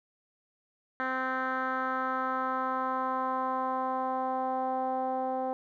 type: tone with low-pass filter sweep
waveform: 10% pulse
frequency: 259.7 Hz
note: C4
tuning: 13 cents flat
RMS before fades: -31 dBFS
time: 1-5.53 s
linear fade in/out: 0 ms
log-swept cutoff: 1700 to 690 Hz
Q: 3
effects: none